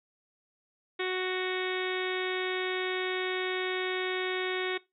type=harmonic tone; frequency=370 Hz; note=F#4; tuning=in tune; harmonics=1 / 2 / 3 / 4 / 5 / 6 / 7 / 8 / 9 / 10; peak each=-31 / -41 / -41 / -41 / -38 / -38 / -45 / -47 / -43 / -42 dBFS; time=0.99-4.78 s; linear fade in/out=10 ms; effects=noise-tail reverb RT60 0.2 s tail -20 dB re dry